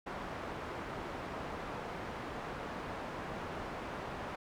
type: low-pass noise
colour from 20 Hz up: white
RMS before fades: -42 dBFS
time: 0.06-4.36 s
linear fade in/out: 10 ms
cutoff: 1100 Hz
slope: 12 dB/octave
effects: none